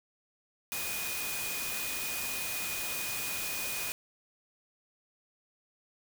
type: tone in noise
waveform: sine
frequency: 2473 Hz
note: D#7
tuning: 11 cents flat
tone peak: -39 dBFS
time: 0.72-3.92 s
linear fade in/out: 0 ms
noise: white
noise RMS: -36 dBFS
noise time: 0.72-3.92 s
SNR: -6 dB
effects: none